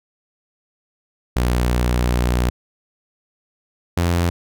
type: tone pair in turn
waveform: sawtooth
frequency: 60.8 / 86.31 Hz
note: B1 / F2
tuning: -26 / -20 cents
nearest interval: tritone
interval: 606 cents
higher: second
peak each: -12 dBFS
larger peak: neither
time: 1.36-2.5 / 3.97-4.3 s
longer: first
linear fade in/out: 5 ms
effects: none